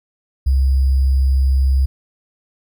sine tone with sample-and-hold, 66.6 Hz, C2, 31 cents sharp, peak -11 dBFS, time 0.46-1.86 s, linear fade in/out 10 ms, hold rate 4900 Hz, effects none

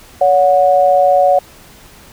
sine tone pair together, 565.7 / 731 Hz, C#5 / F#5, +35 / -21 cents, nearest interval major third, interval 444 cents, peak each -10 dBFS, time 0.21-1.39 s, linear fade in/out 5 ms, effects pink hiss -41 dBFS RMS until 2.12 s

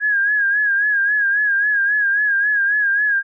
sine tone with vibrato, 1648 Hz, G#6, 14 cents flat, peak -14 dBFS, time 0-3.23 s, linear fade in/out 50 ms, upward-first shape sine, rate 3.7 Hz, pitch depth 64 cents each way, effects none

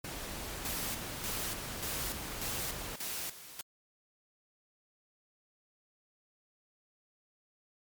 pink noise, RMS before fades -41 dBFS, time 0.04-2.96 s, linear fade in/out 5 ms
white noise with tremolo, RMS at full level -38 dBFS, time 0.65-3.61 s, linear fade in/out 0 ms, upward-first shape square, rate 1.7 Hz, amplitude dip 75%
effects MP3 96 kbps

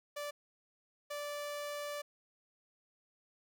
sawtooth tone bursts at uneven times, 584 Hz, D5, 10 cents flat, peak -35 dBFS, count 2, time 0.16-0.31 / 1.1-2.02 s, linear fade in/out 10 ms, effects none

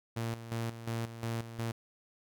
sawtooth tone with tremolo, 115.2 Hz, A#2, 20 cents flat, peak -29 dBFS, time 0.16-1.72 s, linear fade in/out 10 ms, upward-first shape square, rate 2.8 Hz, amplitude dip 70%, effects none

